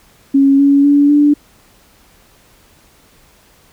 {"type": "tone with pitch steps", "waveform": "sine", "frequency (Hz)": [275.1, 280.7, 286.5, 292.3], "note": ["C#4", "C#4", "D4", "D4"], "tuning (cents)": [-13, 22, -43, -8], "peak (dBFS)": -6, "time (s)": [0.34, 1.34], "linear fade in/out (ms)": 10, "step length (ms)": 250, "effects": ["pink hiss -49 dBFS RMS until 3.72 s"]}